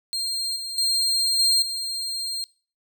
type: tone with level steps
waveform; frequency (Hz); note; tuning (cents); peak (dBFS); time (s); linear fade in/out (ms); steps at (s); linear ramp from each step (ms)
35% pulse; 4196; C8; +4; -23 / -28 / -18 / -15 / -25; 0.13-2.44; 0; 0.56 / 0.78 / 1.39 / 1.62; 2
effects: noise-tail reverb RT60 0.4 s tail -21 dB re dry